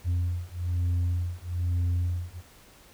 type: beating tone pair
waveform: sine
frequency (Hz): 87.31 / 88.41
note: F2 / F2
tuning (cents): 0 / +22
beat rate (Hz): 1.1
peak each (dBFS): -26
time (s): 0.04-2.42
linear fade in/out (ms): 50
effects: tanh soft clip ceiling -22 dBFS + pink hiss -54 dBFS RMS until 2.93 s